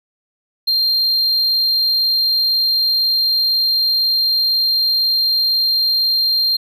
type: tone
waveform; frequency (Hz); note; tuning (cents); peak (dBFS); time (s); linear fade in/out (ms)
triangle; 4186; C8; 0; -12; 0.67-6.57; 10
effects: none